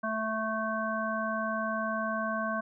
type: harmonic tone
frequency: 220 Hz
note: A3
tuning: in tune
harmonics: 1 / 3 / 5 / 7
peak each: -35 / -34 / -34 / -35 dBFS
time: 0.03-2.61 s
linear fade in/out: 10 ms
effects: none